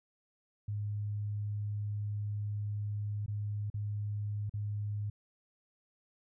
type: tone with dropouts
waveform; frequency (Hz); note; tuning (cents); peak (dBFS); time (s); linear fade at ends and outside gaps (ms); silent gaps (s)
sine; 103.83; G#2; 0; -33; 0.68-5.1; 5; 3.262-3.28 / 3.701-3.741 / 4.496-4.538
effects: none